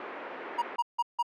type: band-pass noise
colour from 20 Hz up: pink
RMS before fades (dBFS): -41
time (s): 0-0.76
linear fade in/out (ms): 2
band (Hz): 320 to 2200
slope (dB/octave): 24
type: tone bursts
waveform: triangle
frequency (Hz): 952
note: A#5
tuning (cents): +36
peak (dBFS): -22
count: 4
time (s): 0.58-1.228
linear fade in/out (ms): 10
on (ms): 42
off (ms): 160
effects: none